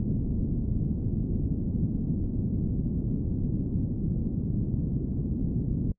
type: low-pass noise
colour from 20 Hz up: white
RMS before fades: -28 dBFS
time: 0-5.92 s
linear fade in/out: 2 ms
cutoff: 240 Hz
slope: 24 dB/octave
effects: noise-tail reverb RT60 0.1 s tail -26 dB re dry